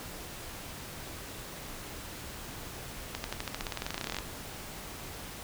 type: accelerating click train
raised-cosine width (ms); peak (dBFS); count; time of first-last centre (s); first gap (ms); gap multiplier
0.2; -16; 23; 3.15-4.187; 91; 0.93
effects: pink hiss -43 dBFS RMS until 5.43 s